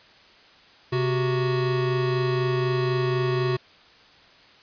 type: tone pair together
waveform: square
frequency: 131.34 / 370 Hz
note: C3 / F#4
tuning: +7 / 0 cents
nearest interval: octave + tritone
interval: 1793 cents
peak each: -25 dBFS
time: 0.92-3.57 s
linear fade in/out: 10 ms
effects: white hiss -52 dBFS RMS until 4.62 s + resampled to 11025 Hz